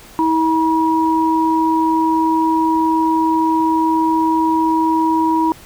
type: tone pair together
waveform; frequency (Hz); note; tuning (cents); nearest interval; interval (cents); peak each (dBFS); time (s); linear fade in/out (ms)
sine; 321.7 / 961; E4 / B5; -42 / -48; octave + perfect fifth; 1894; -15; 0.19-5.52; 0
effects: pink hiss -41 dBFS RMS until 5.65 s